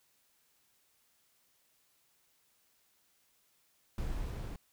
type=noise with level ramp; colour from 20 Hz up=brown; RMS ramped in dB=-36 to -40 dBFS; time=3.98-4.56 s; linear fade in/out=2 ms; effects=white hiss -72 dBFS RMS until 4.72 s